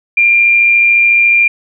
sine tone with amplitude modulation, 2390 Hz, D7, 30 cents sharp, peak -4 dBFS, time 0.17-1.48 s, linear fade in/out 5 ms, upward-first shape sine, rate 114 Hz, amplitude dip 35%, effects none

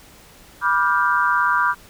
sine chord, G dominant seventh, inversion first, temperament just, 980 / 1176 / 1411.2 / 1568 Hz, B5 / D6 / F6 / G6, -14 / +2 / +18 / 0 cents, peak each -21 / -20 / -21 / -22 dBFS, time 0.61-1.75 s, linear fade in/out 50 ms, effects pink hiss -47 dBFS RMS until 1.89 s

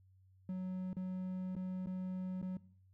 triangle tone with dropouts, 185.1 Hz, F#3, 1 cent sharp, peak -35 dBFS, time 0.49-2.57 s, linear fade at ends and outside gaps 2 ms, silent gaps 0.931-0.967 / 1.553-1.564 / 1.86-1.87 / 2.416-2.426 s, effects noise-tail reverb RT60 0.6 s tail -20 dB re dry + added 94 Hz sine -63 dBFS peak until 2.93 s

